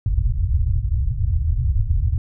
white low-pass noise, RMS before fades -19 dBFS, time 0.06-2.18 s, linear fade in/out 2 ms, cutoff 110 Hz, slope 48 dB/octave, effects none

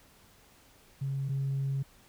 sine tone pair in turn, 136.7 / 136.7 Hz, C#3 / C#3, -24 / -24 cents, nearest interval unison, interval 0 cents, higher neither, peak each -29 / -27 dBFS, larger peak second, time 1.01-1.29 / 1.29-1.83 s, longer second, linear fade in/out 10 ms, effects tanh soft clip ceiling -25 dBFS + pink hiss -60 dBFS RMS until 2.08 s

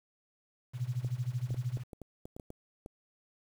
sine tone with tremolo, 123.47 Hz, B2, in tune, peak -28 dBFS, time 0.73-1.84 s, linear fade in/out 50 ms, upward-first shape sine, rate 13 Hz, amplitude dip 90%
clicks, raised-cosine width 2 ms, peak -31 dBFS, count 11, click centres 1.047 / 1.506 / 1.544 / 1.772 / 1.932 / 2.017 / 2.255 / 2.365 / 2.398 / 2.504 / 2.861 s
effects 9-bit

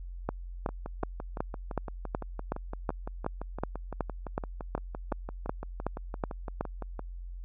two click trains, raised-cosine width 1 ms, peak -23 / -15 dBFS, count 38 / 18, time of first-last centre 0.69-6.993 / 0.29-6.61 s, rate 5.87 / 2.69 Hz, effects added 44 Hz sine -38 dBFS peak until 7.44 s

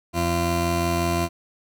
20% pulse tone pair together, 85.6 / 342.4 Hz, F2 / F4, -34 / -34 cents, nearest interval 2 octaves, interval 2400 cents, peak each -19 dBFS, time 0.13-1.29 s, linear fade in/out 50 ms, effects none

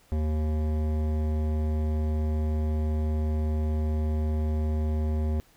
sine tone with hard clipping, 77.1 Hz, D#2, 15 cents flat, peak -26 dBFS, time 0.12-5.4 s, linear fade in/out 0 ms, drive 15 dB, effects pink hiss -60 dBFS RMS until 5.56 s

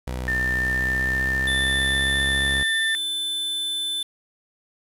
sawtooth tone with pitch glide, 62.8 to 68.09 Hz, B1 to C#2, +30 to -30 cents, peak -23 dBFS, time 0.07-2.63 s, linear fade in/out 5 ms, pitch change +140 cents, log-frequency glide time 0.51-2.09 s
sine tone with vibrato, 1793 Hz, A6, 32 cents sharp, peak -21 dBFS, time 0.28-2.95 s, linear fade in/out 0 ms, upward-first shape triangle, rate 15 Hz, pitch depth 10 cents each way
square tone, 3520 Hz, A7, in tune, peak -25 dBFS, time 1.47-4.03 s, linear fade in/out 5 ms
effects resampled to 32000 Hz + 7-bit

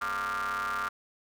40% pulse ring-modulated tone, 96.9 Hz, G2, 20 cents flat, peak -26 dBFS, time 0.01-0.89 s, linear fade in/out 10 ms, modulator 1290 Hz, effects none

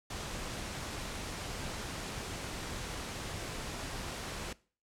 pink noise, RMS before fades -40 dBFS, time 0.1-4.53 s, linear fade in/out 5 ms, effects noise-tail reverb RT60 0.4 s tail -21 dB re dry + low-pass 9000 Hz 12 dB/octave

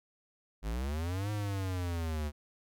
square linear two-way sweep, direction up then down, 48.91 to 106.1 to 72.6 Hz, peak -33 dBFS, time 0.62-2.32 s, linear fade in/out 50 ms, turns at 1.31 s, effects none

